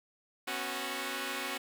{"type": "chord", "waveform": "5% pulse", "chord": "B suspended second", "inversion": "none", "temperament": "equal with one note detuned", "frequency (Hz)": [246.9, 274.2, 370], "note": ["B3", "C#4", "F#4"], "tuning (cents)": [0, -19, 0], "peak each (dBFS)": [-30, -27, -27], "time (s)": [0.47, 1.58], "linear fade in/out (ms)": 10, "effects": []}